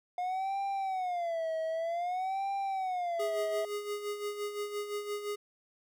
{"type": "tone with vibrato", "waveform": "triangle", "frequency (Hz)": 712, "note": "F5", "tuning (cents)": 33, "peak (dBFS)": -29, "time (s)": [0.18, 3.65], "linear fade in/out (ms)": 2, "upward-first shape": "sine", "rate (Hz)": 0.53, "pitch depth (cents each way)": 180}
{"type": "tone with tremolo", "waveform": "square", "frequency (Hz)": 413.2, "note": "G#4", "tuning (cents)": -9, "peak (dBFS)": -33, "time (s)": [3.19, 5.36], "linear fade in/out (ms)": 10, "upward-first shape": "sine", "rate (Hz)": 5.8, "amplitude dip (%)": 60}
{"effects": []}